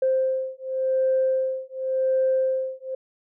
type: beating tone pair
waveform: sine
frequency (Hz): 523.3 / 524.2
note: C5 / C5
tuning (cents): 0 / +3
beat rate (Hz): 0.9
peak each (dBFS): -23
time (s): 0.02-2.95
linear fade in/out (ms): 5
effects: tanh soft clip ceiling -13 dBFS